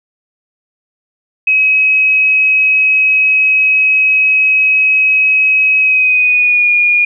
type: tone with pitch glide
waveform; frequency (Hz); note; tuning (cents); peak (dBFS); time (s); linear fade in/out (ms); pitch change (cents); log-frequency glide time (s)
sine; 2549 to 2434; D#7 to D#7; +41 to -39; -7; 1.47-7.05; 5; -80; 5.8-6.71
effects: none